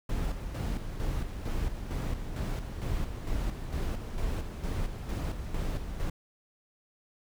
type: noise with tremolo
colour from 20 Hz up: brown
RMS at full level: -31 dBFS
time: 0.09-6.1 s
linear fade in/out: 5 ms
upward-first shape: square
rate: 2.2 Hz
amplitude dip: 50%
effects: none